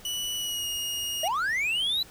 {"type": "tone with pitch glide", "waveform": "sawtooth", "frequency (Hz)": [2954, 2863], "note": ["F#7", "F7"], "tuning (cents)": [-3, 42], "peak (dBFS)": -26, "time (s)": [0.05, 1.28], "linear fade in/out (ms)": 2, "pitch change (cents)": -55, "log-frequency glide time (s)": [0.36, 0.67]}
{"type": "linear sweep", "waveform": "triangle", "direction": "up", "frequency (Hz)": [599, 4033], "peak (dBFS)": -23, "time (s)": [1.23, 2.03], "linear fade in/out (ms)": 5}
{"effects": ["pink hiss -50 dBFS RMS until 2.1 s"]}